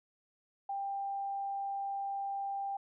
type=tone; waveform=sine; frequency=792 Hz; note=G5; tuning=18 cents sharp; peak=-34 dBFS; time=0.69-2.77 s; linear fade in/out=5 ms; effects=none